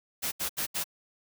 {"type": "noise bursts", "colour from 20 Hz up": "white", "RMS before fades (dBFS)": -31, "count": 4, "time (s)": [0.22, 0.842], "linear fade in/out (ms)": 20, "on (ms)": 100, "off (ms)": 74, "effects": []}